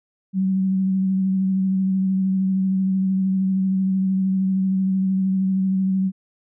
sine tone with vibrato, 190.1 Hz, F#3, 47 cents sharp, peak -17 dBFS, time 0.33-6.12 s, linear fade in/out 50 ms, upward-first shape sine, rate 13 Hz, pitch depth 20 cents each way, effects none

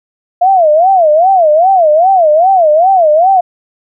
sine tone with vibrato, 684 Hz, F5, 36 cents flat, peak -4 dBFS, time 0.41-3.41 s, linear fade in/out 10 ms, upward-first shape sine, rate 2.5 Hz, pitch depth 230 cents each way, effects none

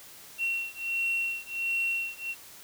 sine beating tone pair, 2727 / 2728.4 Hz, F7 / F7, -42 / -41 cents, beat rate 1.4 Hz, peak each -30 dBFS, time 0.38-2.35 s, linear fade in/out 50 ms, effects tanh soft clip ceiling -22 dBFS + white hiss -49 dBFS RMS until 2.63 s

